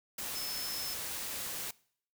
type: tone in noise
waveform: sine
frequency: 5240 Hz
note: E8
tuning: 11 cents flat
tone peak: -39 dBFS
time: 0.35-0.94 s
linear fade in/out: 5 ms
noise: white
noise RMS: -39 dBFS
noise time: 0.18-1.71 s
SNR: -3 dB
effects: noise-tail reverb RT60 0.6 s tail -23 dB re dry